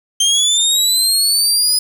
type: linear sweep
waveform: 25% pulse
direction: up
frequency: 3143 to 5020 Hz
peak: -7 dBFS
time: 0.2-1.79 s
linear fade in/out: 5 ms
effects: 7-bit